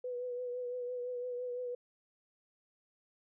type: tone with vibrato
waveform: sine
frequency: 493.9 Hz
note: B4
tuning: in tune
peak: -36 dBFS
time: 0.04-1.75 s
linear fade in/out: 5 ms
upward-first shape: triangle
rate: 5.9 Hz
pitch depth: 35 cents each way
effects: none